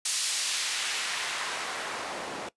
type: noise with band-pass filter sweep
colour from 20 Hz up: white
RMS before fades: -32 dBFS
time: 0.05-2.49 s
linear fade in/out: 5 ms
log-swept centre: 6100 to 460 Hz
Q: 0.74
effects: noise-tail reverb RT60 0.1 s tail -19 dB re dry + resampled to 24000 Hz